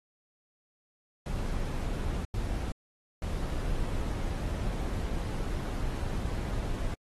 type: noise bursts at uneven times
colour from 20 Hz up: brown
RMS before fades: -32 dBFS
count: 3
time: 1.26-2.25 / 2.34-2.72 / 3.22-6.94 s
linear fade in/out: 2 ms
effects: AAC 32 kbps